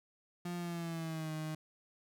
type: tone with pitch glide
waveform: 35% pulse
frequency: 175.2 to 156.09 Hz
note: F3 to D#3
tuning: +6 to +6 cents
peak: -36 dBFS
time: 0.45-1.55 s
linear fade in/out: 5 ms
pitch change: -200 cents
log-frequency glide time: 0.56-1.32 s
effects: none